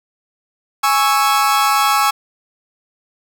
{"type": "chord", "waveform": "40% pulse", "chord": "C# minor", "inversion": "second", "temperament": "equal", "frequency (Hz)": [830.6, 1108.7, 1318.5], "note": ["G#5", "C#6", "E6"], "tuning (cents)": [0, 0, 0], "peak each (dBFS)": -16, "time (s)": [0.83, 2.11], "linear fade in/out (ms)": 10, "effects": []}